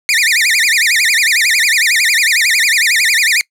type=tone with vibrato; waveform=sawtooth; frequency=2093 Hz; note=C7; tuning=in tune; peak=-6 dBFS; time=0.09-3.41 s; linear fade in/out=0 ms; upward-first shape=sine; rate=11 Hz; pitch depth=290 cents each way; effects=noise-tail reverb RT60 0.1 s tail -24 dB re dry + low-pass 12000 Hz 12 dB/octave